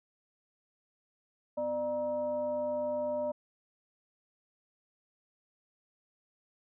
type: tone with frequency modulation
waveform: sine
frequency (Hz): 598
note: D5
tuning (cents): +31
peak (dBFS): -30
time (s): 1.57-3.32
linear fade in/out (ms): 10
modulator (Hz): 348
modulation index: 0.54
effects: none